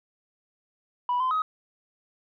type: tone with pitch steps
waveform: sine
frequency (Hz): 982 / 1029 / 1263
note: B5 / C6 / D#6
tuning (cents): -10 / -29 / +26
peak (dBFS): -21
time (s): 1.09-1.42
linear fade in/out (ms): 2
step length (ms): 110
effects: tanh soft clip ceiling -20 dBFS